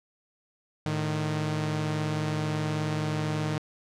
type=tone pair together; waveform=sawtooth; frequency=108.61 / 153.6 Hz; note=A2 / D#3; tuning=-22 / -22 cents; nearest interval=tritone; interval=600 cents; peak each=-29 / -24 dBFS; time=0.86-3.58 s; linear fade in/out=0 ms; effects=low-pass 7000 Hz 12 dB/octave